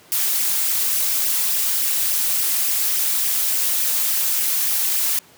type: noise with flanger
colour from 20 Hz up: blue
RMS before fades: -20 dBFS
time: 0.12-5.19 s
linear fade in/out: 0 ms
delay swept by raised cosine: 0.35 to 6.25 ms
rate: 3.5 Hz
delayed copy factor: +0.65
effects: pink hiss -49 dBFS RMS until 5.37 s + high-pass 150 Hz 12 dB/octave